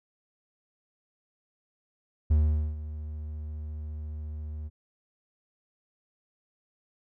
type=tone with ADSR envelope; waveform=triangle; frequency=76.2 Hz; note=D#2; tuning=36 cents flat; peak=-16 dBFS; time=2.3-4.7 s; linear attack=12 ms; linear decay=440 ms; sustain=-16 dB; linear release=34 ms; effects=none